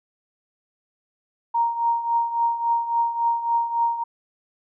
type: tone with tremolo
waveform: sine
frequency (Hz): 933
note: A#5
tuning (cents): +1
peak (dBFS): -16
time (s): 1.54-4.04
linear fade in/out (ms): 10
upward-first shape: triangle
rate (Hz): 3.6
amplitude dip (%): 75
effects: none